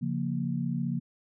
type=chord; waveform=sine; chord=Bb minor; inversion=first; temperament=just; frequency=139.85 / 174.81 / 233.1 Hz; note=Db3 / F3 / Bb3; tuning=+16 / +2 / 0 cents; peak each=-32 dBFS; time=0.01-1 s; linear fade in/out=20 ms; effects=none